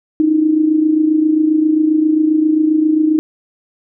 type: tone with amplitude modulation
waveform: sine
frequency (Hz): 311.1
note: D#4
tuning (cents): 0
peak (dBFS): -7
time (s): 0.2-3.19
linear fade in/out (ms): 0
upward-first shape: sine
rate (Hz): 27.5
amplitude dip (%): 60
effects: none